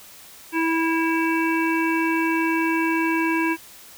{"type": "harmonic tone with a mistuned harmonic", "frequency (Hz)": 326.7, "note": "E4", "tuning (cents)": -15, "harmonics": [1, 3, 5, 7, 8], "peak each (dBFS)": [-21, -26, -28, -29, -30], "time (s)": [0.52, 3.57], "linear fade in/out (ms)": 50, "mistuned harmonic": 8, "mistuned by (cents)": 40, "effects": ["white hiss -45 dBFS RMS until 3.97 s"]}